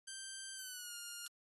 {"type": "tone with pitch glide", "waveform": "5% pulse", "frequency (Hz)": [1568, 1413.2], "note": ["G6", "F6"], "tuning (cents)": [0, 20], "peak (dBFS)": -34, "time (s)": [0.07, 1.28], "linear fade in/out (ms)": 10, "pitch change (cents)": -180, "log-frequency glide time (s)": [0.54, 0.95], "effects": ["AAC 32 kbps"]}